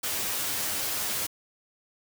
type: noise with comb filter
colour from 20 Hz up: white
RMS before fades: -30 dBFS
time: 0.03-1.27 s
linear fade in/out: 10 ms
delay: 9.6 ms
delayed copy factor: +0.7
effects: none